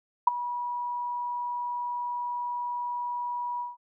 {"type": "tone with ADSR envelope", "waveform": "sine", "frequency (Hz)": 970, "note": "B5", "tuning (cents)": -31, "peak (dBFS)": -12, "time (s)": [0.27, 3.77], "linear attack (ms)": 6, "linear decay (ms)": 13, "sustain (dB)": -17, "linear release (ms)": 170, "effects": []}